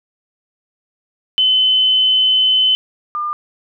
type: tone pair in turn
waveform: sine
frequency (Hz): 3040 / 1202.9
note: F#7 / D6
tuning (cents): +46 / +41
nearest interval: octave + major third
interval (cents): 1605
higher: first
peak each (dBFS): -10 / -18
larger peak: first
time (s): 1.38-2.75 / 3.15-3.33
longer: first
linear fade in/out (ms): 0
effects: none